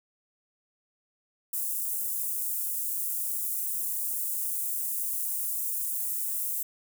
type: high-pass noise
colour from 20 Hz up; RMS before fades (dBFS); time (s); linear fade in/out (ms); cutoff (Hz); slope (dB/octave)
white; -31; 1.53-6.63; 5; 8800; 24
effects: none